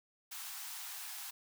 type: high-pass noise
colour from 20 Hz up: white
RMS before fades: -45 dBFS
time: 0.31-1.31 s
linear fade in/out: 10 ms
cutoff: 720 Hz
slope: 96 dB/octave
effects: none